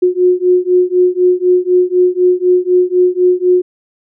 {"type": "beating tone pair", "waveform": "sine", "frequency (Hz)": [360, 364], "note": ["F#4", "F#4"], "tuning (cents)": [-47, -28], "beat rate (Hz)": 4, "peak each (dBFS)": -11, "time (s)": [0.02, 3.62], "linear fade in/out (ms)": 10, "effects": []}